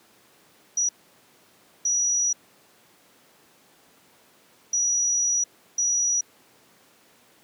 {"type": "tone bursts at uneven times", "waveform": "sine", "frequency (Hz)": 5830, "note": "F#8", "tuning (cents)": -26, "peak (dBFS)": -20, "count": 4, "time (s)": [[0.77, 0.89], [1.85, 2.33], [4.73, 5.44], [5.78, 6.21]], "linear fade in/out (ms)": 5, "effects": ["pink hiss -57 dBFS RMS until 7.43 s", "high-pass 200 Hz 12 dB/octave"]}